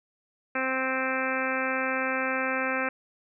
harmonic tone, 261.6 Hz, C4, in tune, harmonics 1 / 2 / 3 / 4 / 5 / 6 / 7 / 8 / 9 / 10, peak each -34 / -32 / -37 / -37 / -34 / -32 / -36 / -38 / -35 / -38 dBFS, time 0.55-2.89 s, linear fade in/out 5 ms, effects none

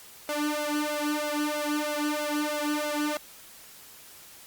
sawtooth tone with flanger, 297.7 Hz, D4, 24 cents sharp, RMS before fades -29 dBFS, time 0.29-3.17 s, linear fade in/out 0 ms, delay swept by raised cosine 1.4 to 2.7 ms, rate 3.1 Hz, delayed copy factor +0.95, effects white hiss -49 dBFS RMS until 4.46 s + Opus 48 kbps

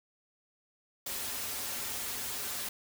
white noise with comb filter, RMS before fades -37 dBFS, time 1.06-2.69 s, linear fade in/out 5 ms, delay 6.2 ms, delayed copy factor -0.65, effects none

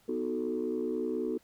sine chord, B dominant seventh, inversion none, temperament equal, 246.9 / 311.1 / 370 / 440 Hz, B3 / D#4 / F#4 / A4, 0 / 0 / 0 / 0 cents, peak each -35 / -36 / -34 / -34 dBFS, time 0.08-1.38 s, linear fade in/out 10 ms, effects tanh soft clip ceiling -22 dBFS + pink hiss -65 dBFS RMS until 1.43 s

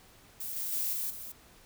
violet noise with level steps, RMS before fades -38 / -35 / -32 / -34 / -43 dBFS, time 0.4-1.32 s, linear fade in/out 5 ms, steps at 0.56 / 0.72 / 0.93 / 1.1 s, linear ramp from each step 5 ms, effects pink hiss -58 dBFS RMS until 1.65 s

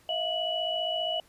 sine tone cluster, 643 / 698 / 2946 Hz, E5 / F5 / F#7, -43 / -1 / -8 cents, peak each -32 / -34 / -30 dBFS, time 0.09-1.2 s, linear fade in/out 2 ms, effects pink hiss -61 dBFS RMS until 1.28 s + resampled to 32000 Hz

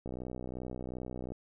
click train, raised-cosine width 2 ms, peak -27 dBFS, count 80, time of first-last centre 0.06-1.32 s, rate 62.7 Hz, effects none

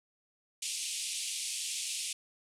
white band-pass noise, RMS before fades -37 dBFS, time 0.62-2.13 s, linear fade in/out 5 ms, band 2400 to 10000 Hz, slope 48 dB/octave, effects none

